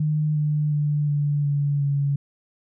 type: tone with pitch steps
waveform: sine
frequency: 152.3 / 150.03 / 147.79 / 145.59 / 143.42 / 141.28 Hz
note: D#3 / D3 / D3 / D3 / D3 / C#3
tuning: -37 / +37 / +11 / -15 / -41 / +33 cents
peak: -19 dBFS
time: 0-2.16 s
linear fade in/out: 5 ms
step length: 360 ms
effects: none